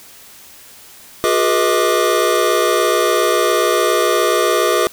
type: tone cluster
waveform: square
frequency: 361.4 / 418.5 / 485.7 / 635 / 1183 Hz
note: F#4 / G#4 / B4 / D#5 / D6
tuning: -41 / +13 / -29 / +35 / +12 cents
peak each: -20 dBFS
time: 1.24-4.87 s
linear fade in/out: 0 ms
effects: white hiss -41 dBFS RMS until 4.92 s